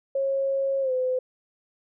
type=tone with pitch glide; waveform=sine; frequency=544 to 510.5 Hz; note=C#5 to C5; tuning=-33 to -43 cents; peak=-22 dBFS; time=0.15-1.19 s; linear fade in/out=5 ms; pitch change=-110 cents; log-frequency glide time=0.81-0.92 s; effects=none